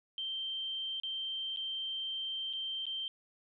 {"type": "tone with dropouts", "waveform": "sine", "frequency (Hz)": 3136, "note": "G7", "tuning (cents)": 0, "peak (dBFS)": -35, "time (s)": [0.18, 3.08], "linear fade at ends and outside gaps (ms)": 1, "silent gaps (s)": [[1, 1.034], [1.562, 1.571], [2.529, 2.534], [2.855, 2.866]], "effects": []}